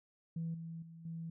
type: tone with level steps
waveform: sine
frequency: 164.81 Hz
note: E3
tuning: in tune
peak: -35 / -42 / -50 / -40 dBFS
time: 0.36-1.3 s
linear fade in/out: 5 ms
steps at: 0.54 / 0.82 / 1.05 s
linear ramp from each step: 5 ms
effects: tanh soft clip ceiling -32 dBFS